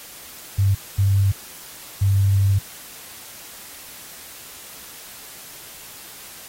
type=tone bursts at uneven times; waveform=sine; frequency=98.2 Hz; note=G2; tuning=4 cents sharp; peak=-14 dBFS; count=3; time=0.58-0.75 / 0.98-1.32 / 2.01-2.59 s; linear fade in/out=10 ms; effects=white hiss -40 dBFS RMS until 6.48 s + AAC 48 kbps